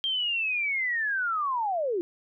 sine linear sweep, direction down, 3200 to 329.6 Hz, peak -25 dBFS, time 0.04-2.01 s, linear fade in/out 0 ms, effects none

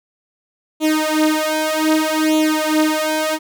sawtooth tone with flanger, 311.1 Hz, D#4, in tune, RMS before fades -17 dBFS, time 0.8-3.39 s, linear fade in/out 50 ms, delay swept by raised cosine 0.29 to 5.19 ms, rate 0.64 Hz, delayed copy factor +1, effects none

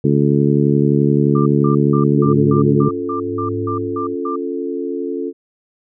harmonic tone, 71.6 Hz, D2, 43 cents flat, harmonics 2 / 3 / 4 / 5 / 6, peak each -15 / -17 / -18 / -19 / -20 dBFS, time 0.04-2.89 s, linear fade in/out 5 ms
sine tone bursts, 1187 Hz, D6, 18 cents sharp, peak -22 dBFS, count 11, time 1.35-4.36 s, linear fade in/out 5 ms, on 110 ms, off 180 ms
sine chord, Db augmented, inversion none, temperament equal, 277.2 / 349.2 / 440 Hz, Db4 / F4 / A4, 0 / 0 / 0 cents, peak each -24 dBFS, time 2.13-5.33 s, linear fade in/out 50 ms
sine tone with tremolo, 103.83 Hz, G#2, in tune, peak -23 dBFS, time 2.24-4.16 s, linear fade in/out 20 ms, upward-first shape sine, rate 0.92 Hz, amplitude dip 85%
effects none

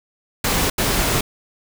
pink noise bursts at uneven times, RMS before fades -19 dBFS, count 2, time 0.44-0.7 / 0.78-1.21 s, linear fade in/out 5 ms, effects none

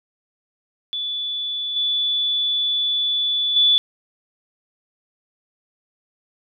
sine tone with level steps, 3460 Hz, A7, 30 cents flat, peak -23 / -18 / -12 dBFS, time 0.93-3.78 s, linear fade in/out 0 ms, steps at 1.76 / 3.56 s, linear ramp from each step 5 ms, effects none

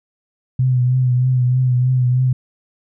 sine tone with vibrato, 126.5 Hz, B2, 42 cents sharp, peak -12 dBFS, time 0.59-2.33 s, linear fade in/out 5 ms, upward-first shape triangle, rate 3.2 Hz, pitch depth 44 cents each way, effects none

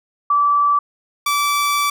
sine / sawtooth tone pair in turn, 1158 / 1158 Hz, D6 / D6, -25 / -25 cents, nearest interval unison, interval 0 cents, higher neither, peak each -12 dBFS, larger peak neither, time 0.3-0.79 / 1.26-1.9 s, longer second, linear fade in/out 5 ms, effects none

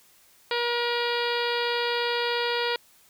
harmonic tone, 477.1 Hz, A#4, 40 cents sharp, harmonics 1 / 2 / 3 / 4 / 5 / 6 / 7 / 8 / 9 / 10, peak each -28 / -31 / -33 / -34 / -35 / -36 / -36 / -37 / -38 / -38 dBFS, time 0.51-2.76 s, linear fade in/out 2 ms, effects white hiss -58 dBFS RMS until 3.09 s

